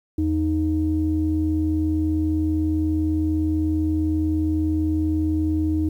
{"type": "tone pair together", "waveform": "sine", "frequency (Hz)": [82.41, 311.1], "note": ["E2", "D#4"], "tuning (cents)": [0, 0], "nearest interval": "octave + major seventh", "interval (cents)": 2300, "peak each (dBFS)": [-22, -20], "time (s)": [0.18, 5.89], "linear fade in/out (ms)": 5, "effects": ["tanh soft clip ceiling -11 dBFS", "9-bit"]}